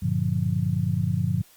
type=chord; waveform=sine; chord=G minor seventh; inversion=none; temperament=just; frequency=98 / 117.6 / 147 / 176.4 Hz; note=G2 / Bb2 / D3 / F3; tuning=0 / +16 / +2 / +18 cents; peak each=-27 dBFS; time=0.02-1.42 s; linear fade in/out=10 ms; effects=white hiss -55 dBFS RMS until 1.56 s + Opus 48 kbps